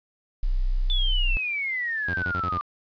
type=tone; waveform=sine; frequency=31.49 Hz; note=B0; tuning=35 cents sharp; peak=-20 dBFS; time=0.43-1.37 s; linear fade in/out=0 ms
type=exponential sweep; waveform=sine; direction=down; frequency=3520 to 1174.7 Hz; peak=-25 dBFS; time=0.9-2.61 s; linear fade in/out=0 ms
type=tone bursts; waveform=sawtooth; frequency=89.9 Hz; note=F#2; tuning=49 cents flat; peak=-25 dBFS; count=6; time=2.08-2.582 s; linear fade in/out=5 ms; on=62 ms; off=26 ms
effects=resampled to 11025 Hz + 9-bit